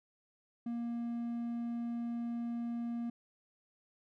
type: tone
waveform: triangle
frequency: 235.4 Hz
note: A#3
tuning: 17 cents sharp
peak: -33 dBFS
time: 0.66-3.1 s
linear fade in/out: 5 ms
effects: none